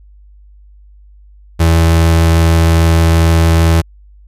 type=tone; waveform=35% pulse; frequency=82.41 Hz; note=E2; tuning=in tune; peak=-5 dBFS; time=1.59-3.82 s; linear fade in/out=20 ms; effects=added 50 Hz sine -38 dBFS peak until 4.27 s + resampled to 32000 Hz